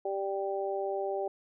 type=harmonic tone; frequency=196 Hz; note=G3; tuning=in tune; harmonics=2 / 3 / 4; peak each=-33 / -35 / -36 dBFS; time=0.05-1.28 s; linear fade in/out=5 ms; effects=none